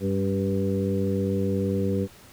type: harmonic tone with a mistuned harmonic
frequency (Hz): 97.6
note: G2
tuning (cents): -7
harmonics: 1 / 2 / 3 / 4 / 5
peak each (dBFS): -28 / -26 / -32 / -30 / -30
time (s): 0-2.08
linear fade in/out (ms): 50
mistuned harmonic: 3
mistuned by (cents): -42
effects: pink hiss -50 dBFS RMS until 2.32 s